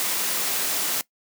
white noise, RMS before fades -25 dBFS, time 0-1.01 s, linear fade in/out 0 ms, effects noise-tail reverb RT60 0.1 s tail -20 dB re dry + high-pass 200 Hz 12 dB/octave

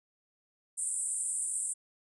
pink band-pass noise, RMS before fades -34 dBFS, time 0.77-1.74 s, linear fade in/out 20 ms, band 8000 to 9500 Hz, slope 96 dB/octave, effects none

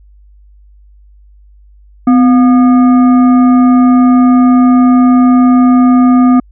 sine tone with frequency modulation, 253.2 Hz, B3, 43 cents sharp, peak -3 dBFS, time 2.07-6.4 s, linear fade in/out 5 ms, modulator 965 Hz, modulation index 0.41, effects added 50 Hz sine -38 dBFS peak until 6.51 s

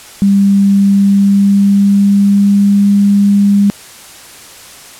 sine tone with pitch glide, 198.4 to 201.4 Hz, G3 to G3, +21 to +47 cents, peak -5 dBFS, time 0.22-3.7 s, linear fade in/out 0 ms, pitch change +26 cents, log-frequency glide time 0.93-2.9 s, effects white hiss -34 dBFS RMS until 4.99 s + low-pass 11000 Hz 12 dB/octave

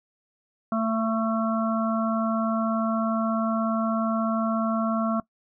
harmonic tone with a mistuned harmonic, 223.6 Hz, A3, 28 cents sharp, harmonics 1 / 3 / 5 / 6, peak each -24 / -29 / -31 / -32 dBFS, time 0.72-5.2 s, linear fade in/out 2 ms, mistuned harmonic 5, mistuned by -17 cents, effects noise-tail reverb RT60 0.1 s tail -21 dB re dry

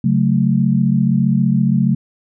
sine chord, F# minor, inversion second, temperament equal, 138.59 / 185 / 220 Hz, C#3 / F#3 / A3, 0 / 0 / 0 cents, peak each -16 dBFS, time 0.04-1.95 s, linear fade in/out 5 ms, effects none

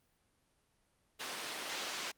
white band-pass noise, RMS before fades -41 dBFS, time 1.19-2.12 s, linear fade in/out 20 ms, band 280 to 4800 Hz, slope 12 dB/octave, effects pink hiss -75 dBFS RMS until 2.17 s + Opus 32 kbps

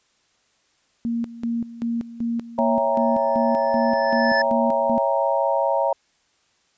sine tone with tremolo, 233.1 Hz, A#3, in tune, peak -21 dBFS, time 1.05-4.98 s, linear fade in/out 0 ms, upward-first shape square, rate 2.6 Hz, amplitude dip 80%
sine chord, C# diminished seventh, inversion none, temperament equal with one note detuned, 554.4 / 659.3 / 799.5 / 932.3 Hz, C#5 / E5 / G5 / Bb5, 0 / 0 / +34 / 0 cents, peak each -22 / -23 / -27 / -23 dBFS, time 2.58-5.93 s, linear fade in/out 5 ms
square tone with exponential growth, 1745 Hz, A6, 15 cents flat, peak -19 dBFS, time 2.94-4.42 s, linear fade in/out 5 ms, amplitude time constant 320 ms
effects white hiss -64 dBFS RMS until 6.77 s + resampled to 16000 Hz

